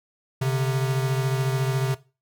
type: beating tone pair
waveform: square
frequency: 131 / 145 Hz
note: C3 / D3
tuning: +2 / -22 cents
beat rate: 14 Hz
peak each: -23 / -29 dBFS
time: 0.41-1.95 s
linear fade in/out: 10 ms
effects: noise-tail reverb RT60 0.3 s tail -18 dB re dry